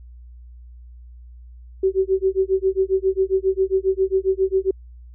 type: tone with tremolo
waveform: sine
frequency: 381.8 Hz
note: G4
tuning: 46 cents flat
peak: -13 dBFS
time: 1.83-4.71 s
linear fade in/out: 5 ms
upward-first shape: sine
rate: 7.4 Hz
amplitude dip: 100%
effects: added 60 Hz sine -39 dBFS peak until 5.14 s